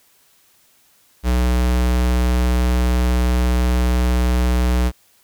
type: tone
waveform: square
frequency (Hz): 61.5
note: B1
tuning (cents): -7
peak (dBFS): -15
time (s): 1.23-4.92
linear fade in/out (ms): 50
effects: white hiss -56 dBFS RMS until 5.23 s